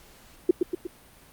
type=tone with echo; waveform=sine; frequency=354.1 Hz; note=F4; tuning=24 cents sharp; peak=-13 dBFS; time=0.49-0.51 s; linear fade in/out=5 ms; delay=120 ms; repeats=3; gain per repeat=-5 dB; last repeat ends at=0.87 s; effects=pink hiss -53 dBFS RMS until 1.32 s + Opus 48 kbps